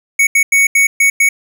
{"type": "tone bursts at uneven times", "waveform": "square", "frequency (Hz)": 2227, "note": "C#7", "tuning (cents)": 7, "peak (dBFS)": -8, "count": 6, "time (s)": [[0.19, 0.27], [0.35, 0.43], [0.52, 0.67], [0.75, 0.87], [1, 1.1], [1.2, 1.29]], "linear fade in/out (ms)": 5, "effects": []}